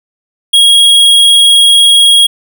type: tone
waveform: square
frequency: 3294 Hz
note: G#7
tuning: 15 cents flat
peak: -3 dBFS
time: 0.53-2.27 s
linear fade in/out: 10 ms
effects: none